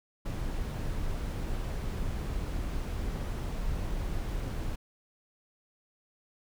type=noise; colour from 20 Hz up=brown; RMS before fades=-33 dBFS; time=0.25-4.76 s; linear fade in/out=10 ms; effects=none